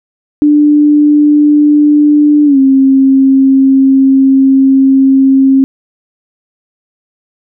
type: tone with pitch glide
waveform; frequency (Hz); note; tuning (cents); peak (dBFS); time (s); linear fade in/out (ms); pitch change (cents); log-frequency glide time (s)
sine; 296.1 to 268.4; D4 to C4; +14 to +44; -3; 0.42-5.64; 0; -170; 2.45-2.58
effects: none